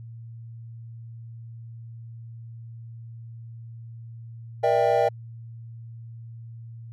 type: chord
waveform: triangle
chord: E half-diminished seventh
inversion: second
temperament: just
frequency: 474.7 / 593.3 / 659.3 / 791.1 Hz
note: Bb4 / D5 / E5 / G5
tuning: +31 / +18 / 0 / +16 cents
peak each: -22 dBFS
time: 4.63-5.09 s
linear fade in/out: 10 ms
effects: added 115 Hz sine -38 dBFS peak until 6.92 s